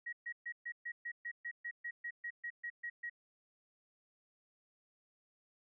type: tone bursts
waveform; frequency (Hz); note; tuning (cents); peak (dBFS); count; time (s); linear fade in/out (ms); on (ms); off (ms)
sine; 1900; A#6; +33; -39; 16; 0.06-3.098; 10; 68; 130
effects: none